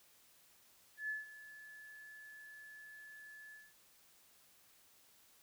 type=tone with ADSR envelope; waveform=sine; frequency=1724 Hz; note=A6; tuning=36 cents flat; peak=-36 dBFS; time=0.97-3.74 s; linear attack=120 ms; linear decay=160 ms; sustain=-16 dB; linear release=210 ms; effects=white hiss -67 dBFS RMS until 5.42 s